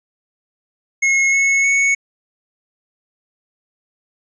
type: tone with pitch steps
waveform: square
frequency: 2169 / 2192 / 2215 Hz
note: C#7 / C#7 / C#7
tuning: -38 / -20 / -2 cents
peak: -13 dBFS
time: 1.02-1.95 s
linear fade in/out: 10 ms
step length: 310 ms
effects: resampled to 16000 Hz